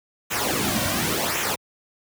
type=noise with flanger; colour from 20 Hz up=pink; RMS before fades=-24 dBFS; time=0.3-1.56 s; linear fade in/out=20 ms; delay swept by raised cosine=0.21 to 2.41 ms; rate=0.92 Hz; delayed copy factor=-0.65; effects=high-pass 80 Hz 12 dB/octave